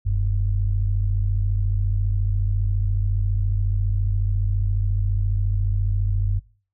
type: tone pair together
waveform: sine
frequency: 43.55 / 98 Hz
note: F1 / G2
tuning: -4 / 0 cents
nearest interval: octave + major second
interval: 1404 cents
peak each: -21 dBFS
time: 0.05-6.4 s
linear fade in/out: 20 ms
effects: noise-tail reverb RT60 0.4 s tail -21 dB re dry